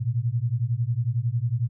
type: beating tone pair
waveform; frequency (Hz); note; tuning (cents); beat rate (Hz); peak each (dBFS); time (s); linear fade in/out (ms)
sine; 113.2 / 124.2; A2 / B2; +50 / +10; 11; -25 / -25; 0-1.69; 20
effects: none